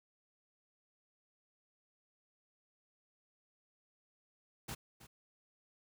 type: noise with echo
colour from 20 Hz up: pink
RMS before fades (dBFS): -43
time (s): 4.68-4.75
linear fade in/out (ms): 10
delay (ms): 320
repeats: 1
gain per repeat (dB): -14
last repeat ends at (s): 5.07
effects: none